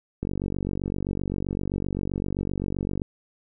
click train, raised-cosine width 3 ms, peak -15 dBFS, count 134, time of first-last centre 0.23-3.018 s, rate 47.7 Hz, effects none

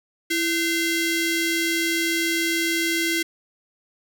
sawtooth ring-modulated tone, 1200 Hz, D6, 37 cents sharp, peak -14 dBFS, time 0.3-3.23 s, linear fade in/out 10 ms, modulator 867 Hz, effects none

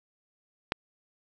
click, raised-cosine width 0.3 ms, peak -10 dBFS, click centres 0.721 s, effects none

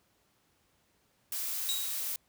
blue noise, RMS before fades -35 dBFS, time 1.32-2.16 s, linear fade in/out 2 ms
35% pulse tone with exponential decay, 3827 Hz, A#7, 45 cents sharp, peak -26 dBFS, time 1.69-2.1 s, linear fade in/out 0 ms, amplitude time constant 89 ms
effects pink hiss -71 dBFS RMS until 2.28 s + high-pass 60 Hz 12 dB/octave

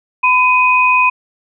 sine tone pair together, 1006 / 2500 Hz, B5 / D#7, +32 / +8 cents, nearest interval octave + major third, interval 1576 cents, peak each -11 dBFS, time 0.23-1.1 s, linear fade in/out 10 ms, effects none

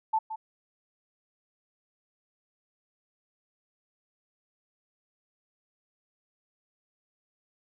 sine tone with echo, 880 Hz, A5, in tune, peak -22 dBFS, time 0.13-0.19 s, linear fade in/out 10 ms, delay 170 ms, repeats 1, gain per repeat -11 dB, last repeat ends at 0.36 s, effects none

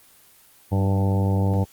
harmonic tone with a mistuned harmonic, 98 Hz, G2, in tune, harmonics 1 / 2 / 3 / 4 / 5 / 6 / 7 / 8 / 9, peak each -19 / -25 / -31 / -34 / -31 / -35 / -38 / -36 / -35 dBFS, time 0.71-1.65 s, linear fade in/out 20 ms, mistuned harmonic 2, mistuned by -48 cents, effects white hiss -53 dBFS RMS until 1.72 s + Opus 24 kbps

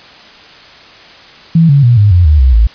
sine tone with pitch steps, 164.8 / 141 / 120.64 / 103.22 / 88.31 / 75.56 / 64.65 / 55.31 Hz, E3 / C#3 / B2 / G#2 / F2 / D2 / C2 / A1, 0 / +30 / -40 / -10 / +20 / +50 / -20 / +10 cents, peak -3 dBFS, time 1.55-2.67 s, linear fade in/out 5 ms, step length 140 ms, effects white hiss -36 dBFS RMS until 2.74 s + resampled to 11025 Hz

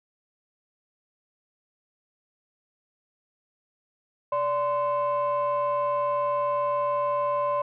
sine tone pair together, 581 / 1034.6 Hz, D5 / C6, -19 / -20 cents, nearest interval minor seventh, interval 999 cents, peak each -24 dBFS, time 4.32-7.62 s, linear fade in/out 5 ms, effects tanh soft clip ceiling -19 dBFS

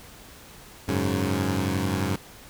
15% pulse chord, F# suspended second, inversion none, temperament equal, 92.5 / 103.83 / 138.59 Hz, F#2 / G#2 / C#3, 0 / 0 / 0 cents, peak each -20 / -22 / -25 dBFS, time 0.88-2.16 s, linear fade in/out 5 ms, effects pink hiss -47 dBFS RMS until 2.49 s

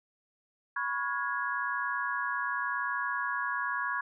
sine chord, C# dominant seventh, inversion third, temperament equal with one note detuned, 987.8 / 1108.7 / 1431.2 / 1661.2 Hz, B5 / C#6 / E#6 / G#6, 0 / 0 / +42 / 0 cents, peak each -37 / -35 / -37 / -33 dBFS, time 0.76-4.01 s, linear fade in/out 5 ms, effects none

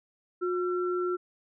sine tone pair together, 360.1 / 1353.3 Hz, F#4 / E6, -47 / +45 cents, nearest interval octave + major seventh, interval 2292 cents, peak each -27 / -34 dBFS, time 0.41-1.17 s, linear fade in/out 20 ms, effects none

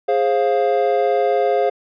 triangle chord, F minor, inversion first, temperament equal with one note detuned, 415.3 / 530.6 / 698.5 Hz, Ab4 / C5 / F5, 0 / +24 / 0 cents, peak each -17 dBFS, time 0.08-1.7 s, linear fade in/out 10 ms, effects resampled to 11025 Hz

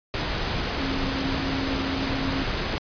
sine tone in noise, 269.3 Hz, C#4, 50 cents flat, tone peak -28 dBFS, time 0.8-2.43 s, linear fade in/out 0 ms, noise pink, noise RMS -27 dBFS, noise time 0.14-2.78 s, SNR -4 dB, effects resampled to 11025 Hz

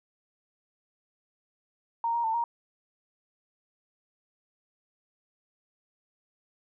sine tone with pitch steps, 927 / 939 / 893 / 938 Hz, A#5 / A#5 / A5 / A#5, -10 / +12 / +25 / +11 cents, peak -25 dBFS, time 2.04-2.44 s, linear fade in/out 2 ms, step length 100 ms, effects none

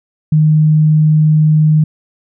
sine tone, 154.3 Hz, D#3, 14 cents flat, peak -6 dBFS, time 0.32-1.84 s, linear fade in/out 5 ms, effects none

